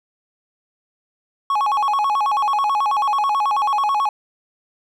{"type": "tone with vibrato", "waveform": "triangle", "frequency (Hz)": 963, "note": "B5", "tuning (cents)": -44, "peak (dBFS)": -14, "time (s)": [1.5, 4.09], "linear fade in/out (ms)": 2, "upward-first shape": "square", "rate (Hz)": 9.2, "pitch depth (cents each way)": 240, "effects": []}